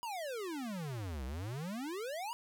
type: exponential two-way sweep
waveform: square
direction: down then up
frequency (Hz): 987.8 to 61.5 to 987.8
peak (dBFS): -39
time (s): 0.03-2.33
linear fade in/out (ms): 0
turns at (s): 1.25
effects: none